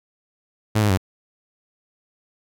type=tone with pitch steps; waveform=sawtooth; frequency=108.2 / 104 / 94 Hz; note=A2 / G#2 / F#2; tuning=-29 / +3 / +28 cents; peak=-12 dBFS; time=0.75-0.975 s; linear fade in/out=10 ms; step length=75 ms; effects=none